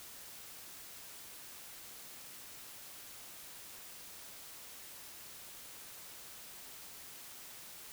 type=silence; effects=white hiss -51 dBFS RMS until 7.92 s